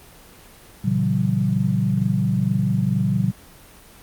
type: chord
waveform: sine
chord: F# dominant seventh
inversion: first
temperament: equal with one note detuned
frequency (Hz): 116.54 / 138.59 / 164.81 / 189.32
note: A#2 / C#3 / E3 / F#3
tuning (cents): 0 / 0 / 0 / +40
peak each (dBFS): -23 / -23 / -26 / -21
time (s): 0.84-3.32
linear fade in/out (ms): 10
effects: pink hiss -46 dBFS RMS until 4.02 s + Opus 24 kbps